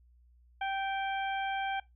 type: harmonic tone with a mistuned harmonic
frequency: 780 Hz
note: G5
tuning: 9 cents flat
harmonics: 1 / 2 / 3 / 4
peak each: -32 / -38 / -42 / -44 dBFS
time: 0.61-1.8 s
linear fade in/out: 5 ms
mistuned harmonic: 4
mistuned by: +33 cents
effects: noise-tail reverb RT60 0.2 s tail -21 dB re dry + added 60 Hz sine -59 dBFS peak until 1.95 s